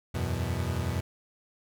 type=chord; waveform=35% pulse; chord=E suspended second; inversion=none; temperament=equal with one note detuned; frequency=82.41 / 93.14 / 123.47 Hz; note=E2 / F#2 / B2; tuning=0 / +12 / 0 cents; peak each=-31 dBFS; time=0.14-1.01 s; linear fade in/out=10 ms; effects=none